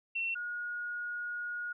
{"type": "tone pair in turn", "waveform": "sine", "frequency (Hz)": [2711, 1441.9], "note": ["E7", "F#6"], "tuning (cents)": [48, -45], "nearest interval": "major seventh", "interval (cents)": 1093, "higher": "first", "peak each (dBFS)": [-31, -35], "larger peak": "first", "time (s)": [[0.15, 0.35], [0.35, 1.73]], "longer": "second", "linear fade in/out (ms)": 10, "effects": []}